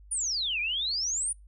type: exponential two-way sweep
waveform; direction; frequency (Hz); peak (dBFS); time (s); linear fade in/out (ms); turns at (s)
sine; down then up; 9790 to 2349 to 9790; -27; 0.11-1.33; 10; 0.6
effects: noise-tail reverb RT60 0.2 s tail -26 dB re dry + added 50 Hz sine -49 dBFS peak until 1.47 s